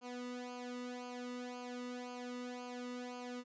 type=tone with flanger; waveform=sawtooth; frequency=246.9 Hz; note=B3; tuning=in tune; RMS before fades=-45 dBFS; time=0.01-3.44 s; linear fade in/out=50 ms; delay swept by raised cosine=0.53 to 1.26 ms; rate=1.9 Hz; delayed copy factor=-0.85; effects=resampled to 16000 Hz